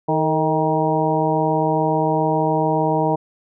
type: harmonic tone with a mistuned harmonic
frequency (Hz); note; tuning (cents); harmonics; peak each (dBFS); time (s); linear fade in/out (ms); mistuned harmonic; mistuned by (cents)
157.7; D#3; +24; 1 / 2 / 3 / 4 / 5 / 6; -23 / -23 / -23 / -23 / -23 / -23; 0.08-3.16; 10; 3; -56
effects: none